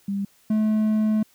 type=tone pair in turn; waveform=sine / triangle; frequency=198.7 / 215.7 Hz; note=G3 / A3; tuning=+24 / -34 cents; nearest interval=minor second; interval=142 cents; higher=second; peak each=-23 / -16 dBFS; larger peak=second; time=0.08-0.25 / 0.5-1.23 s; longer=second; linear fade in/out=5 ms; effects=white hiss -59 dBFS RMS until 1.34 s